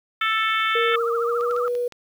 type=harmonic tone; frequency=441.1 Hz; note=A4; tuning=4 cents sharp; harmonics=3 / 4 / 5 / 6 / 7 / 8; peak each=-22 / -27 / -26 / -32 / -31 / -30 dBFS; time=0.21-0.96 s; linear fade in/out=5 ms
type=tone with pitch glide; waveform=sine; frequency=466.2 to 486.3 Hz; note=A#4 to B4; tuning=0 to -27 cents; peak=-21 dBFS; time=0.75-1.88 s; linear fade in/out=5 ms; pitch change=+73 cents; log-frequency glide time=1.17-1.6 s
type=tone with vibrato; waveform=sine; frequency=1271 Hz; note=D#6; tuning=36 cents sharp; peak=-25 dBFS; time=0.92-1.68 s; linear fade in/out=0 ms; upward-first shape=triangle; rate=14 Hz; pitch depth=170 cents each way
type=clicks; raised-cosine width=0.2 ms; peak=-24 dBFS; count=5; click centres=1.41 / 1.511 / 1.564 / 1.752 / 1.923 s
effects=8-bit